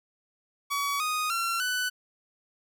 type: tone with pitch steps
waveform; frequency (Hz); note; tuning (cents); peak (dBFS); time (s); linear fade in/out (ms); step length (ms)
sawtooth; 1133 / 1242.7 / 1363 / 1495; C#6 / D#6 / F6 / F#6; +37 / -3 / -43 / +17; -23; 0.7-1.9; 20; 300
effects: none